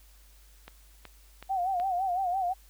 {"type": "click train", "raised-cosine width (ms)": 0.3, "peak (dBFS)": -27, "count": 4, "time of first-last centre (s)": [0.68, 1.799], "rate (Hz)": 2.68}
{"type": "tone with vibrato", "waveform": "sine", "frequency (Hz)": 740, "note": "F#5", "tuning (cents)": 0, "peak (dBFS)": -26, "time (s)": [1.49, 2.54], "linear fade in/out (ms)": 20, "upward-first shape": "sine", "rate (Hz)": 5.9, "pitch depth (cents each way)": 100}
{"effects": ["added 50 Hz sine -54 dBFS peak until 2.69 s", "white hiss -61 dBFS RMS until 2.69 s"]}